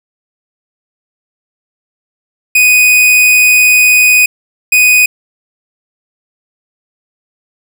45% pulse tone bursts at uneven times, 2489 Hz, D#7, in tune, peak -4 dBFS, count 2, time 2.55-4.26 / 4.72-5.06 s, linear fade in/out 5 ms, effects none

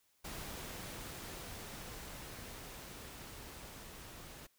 pink noise with level ramp, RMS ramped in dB -45 to -52 dBFS, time 0.24-4.47 s, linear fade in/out 10 ms, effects white hiss -74 dBFS RMS until 4.58 s

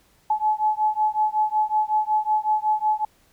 sine beating tone pair, 854 / 859.4 Hz, G#5 / A5, +48 / -41 cents, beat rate 5.4 Hz, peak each -22 dBFS, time 0.3-3.05 s, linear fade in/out 5 ms, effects pink hiss -60 dBFS RMS until 3.32 s

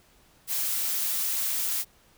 blue noise, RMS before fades -28 dBFS, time 0.47-1.85 s, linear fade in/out 50 ms, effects pink hiss -60 dBFS RMS until 2.17 s

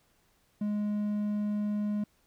triangle tone, 208.3 Hz, G#3, 5 cents sharp, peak -26 dBFS, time 0.61-2.04 s, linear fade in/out 5 ms, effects pink hiss -69 dBFS RMS until 2.26 s

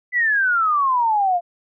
sine exponential sweep, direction down, 2017 to 682 Hz, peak -15 dBFS, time 0.12-1.41 s, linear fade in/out 50 ms, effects none

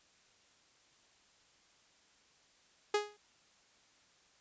sawtooth tone with exponential decay, 416 Hz, G#4, 3 cents sharp, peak -22 dBFS, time 2.94-3.17 s, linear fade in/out 5 ms, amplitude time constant 49 ms, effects white hiss -67 dBFS RMS until 4.4 s + resampled to 16000 Hz

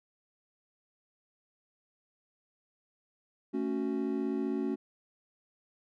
triangle chord, F# minor, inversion first, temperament just, 222 / 277.5 / 370 Hz, A3 / C#4 / F#4, +16 / +2 / 0 cents, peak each -33 / -31 / -33 dBFS, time 3.53-4.76 s, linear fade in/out 20 ms, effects none

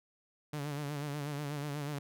sawtooth tone with vibrato, 145.5 Hz, D3, 16 cents flat, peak -32 dBFS, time 0.53-1.99 s, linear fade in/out 5 ms, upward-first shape sine, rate 8.2 Hz, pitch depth 63 cents each way, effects none

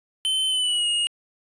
square tone with pitch glide, 3070 to 2864 Hz, G7 to F7, -37 to +43 cents, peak -21 dBFS, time 0.25-1.07 s, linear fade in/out 0 ms, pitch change -120 cents, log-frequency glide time 0.48-0.88 s, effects resampled to 22050 Hz

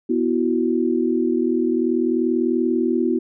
sine chord, B suspended fourth, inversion none, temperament equal, 246.9 / 329.6 / 370 Hz, B3 / E4 / F#4, 0 / 0 / 0 cents, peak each -21 / -21 / -22 dBFS, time 0.09-3.19 s, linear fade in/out 10 ms, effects none

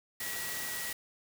sine tone in noise, 1926 Hz, B6, 44 cents flat, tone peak -41 dBFS, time 0.2-0.93 s, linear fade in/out 5 ms, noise white, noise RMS -38 dBFS, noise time 0.2-0.93 s, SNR -6 dB, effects none

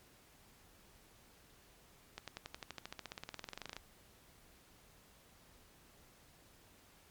accelerating click train, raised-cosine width 0.2 ms, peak -26 dBFS, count 27, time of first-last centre 2.18-3.766 s, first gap 97 ms, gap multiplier 0.96, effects pink hiss -64 dBFS RMS until 7.1 s + MP3 96 kbps

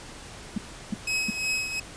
sine tone bursts, 210.9 Hz, G#3, 27 cents sharp, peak -23 dBFS, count 3, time 0.56-1.303 s, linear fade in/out 5 ms, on 21 ms, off 340 ms
sawtooth tone with tremolo, 2553 Hz, D#7, 44 cents sharp, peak -20 dBFS, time 1.07-1.8 s, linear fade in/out 5 ms, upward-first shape triangle, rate 2.8 Hz, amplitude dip 65%
effects pink hiss -43 dBFS RMS until 1.96 s + resampled to 22050 Hz

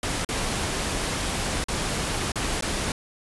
pink noise with dropouts, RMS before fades -27 dBFS, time 0.03-2.92 s, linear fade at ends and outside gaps 2 ms, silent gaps 0.248-0.289 / 1.641-1.684 / 2.319-2.357 / 2.61-2.623 s, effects resampled to 24000 Hz

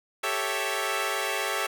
10% pulse chord, A dominant seventh, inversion third, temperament equal, 392 / 440 / 554.4 / 659.3 Hz, G4 / A4 / C#5 / E5, 0 / 0 / 0 / 0 cents, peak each -24 dBFS, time 0.23-1.67 s, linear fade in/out 10 ms, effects none

